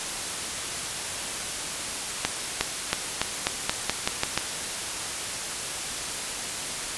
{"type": "accelerating click train", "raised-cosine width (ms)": 0.2, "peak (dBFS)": -4, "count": 10, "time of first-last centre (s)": [2.25, 4.376], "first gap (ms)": 360, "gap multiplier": 0.89, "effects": ["white hiss -31 dBFS RMS until 6.97 s", "resampled to 24000 Hz"]}